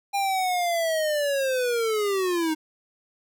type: linear sweep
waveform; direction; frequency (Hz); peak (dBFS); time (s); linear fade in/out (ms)
square; down; 806 to 307.6; -23; 0.13-2.55; 20
effects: none